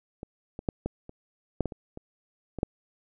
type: clicks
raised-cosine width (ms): 2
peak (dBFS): -24 / -23 / -13 / -16 / -29 / -11 / -17 / -25 / -26 / -22 / -10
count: 11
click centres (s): 0.231 / 0.591 / 0.688 / 0.86 / 1.094 / 1.607 / 1.657 / 1.722 / 1.974 / 2.587 / 2.631
effects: none